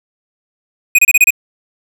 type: tone bursts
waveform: square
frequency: 2489 Hz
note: D#7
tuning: in tune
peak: -5 dBFS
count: 6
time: 0.95-1.306 s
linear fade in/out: 5 ms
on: 36 ms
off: 28 ms
effects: none